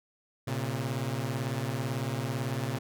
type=beating tone pair; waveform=sawtooth; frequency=116.54 / 134.54 Hz; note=A#2 / C3; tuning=0 / +49 cents; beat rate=18 Hz; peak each=-29 dBFS; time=0.47-2.79 s; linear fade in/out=10 ms; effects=none